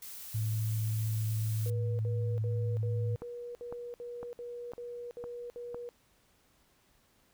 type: noise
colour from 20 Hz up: blue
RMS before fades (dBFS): -45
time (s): 0.02-1.7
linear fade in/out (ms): 2
type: tone with pitch glide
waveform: sine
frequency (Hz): 109.5 to 108.81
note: A2 to A2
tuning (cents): -8 to -19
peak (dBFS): -29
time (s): 0.34-3.16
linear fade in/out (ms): 10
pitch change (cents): -11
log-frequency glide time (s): 0.95-2.76
type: tone bursts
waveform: sine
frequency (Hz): 481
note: B4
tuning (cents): -46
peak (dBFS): -39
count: 11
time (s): 1.66-5.89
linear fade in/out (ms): 0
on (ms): 330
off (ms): 60
type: click train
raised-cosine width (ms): 1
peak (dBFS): -29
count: 6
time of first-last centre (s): 3.22-5.745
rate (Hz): 1.98
effects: pink hiss -68 dBFS RMS until 7.33 s